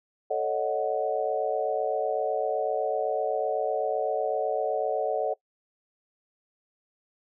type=chord; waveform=sine; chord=D# half-diminished seventh; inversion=second; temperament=equal; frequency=440 / 554.4 / 622.3 / 740 Hz; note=A4 / C#5 / D#5 / F#5; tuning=0 / 0 / 0 / 0 cents; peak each=-30 dBFS; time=0.3-5.34 s; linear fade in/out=10 ms; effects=noise-tail reverb RT60 0.1 s tail -22 dB re dry